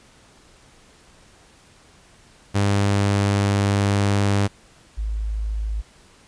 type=tone pair in turn; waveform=sawtooth / sine; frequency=100.5 / 53.24 Hz; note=G2 / G#1; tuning=+44 / +44 cents; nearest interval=major seventh; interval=1100 cents; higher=first; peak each=-13 / -22 dBFS; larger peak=first; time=2.54-4.48 / 4.97-5.82 s; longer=first; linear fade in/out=20 ms; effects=pink hiss -52 dBFS RMS until 6.27 s + resampled to 22050 Hz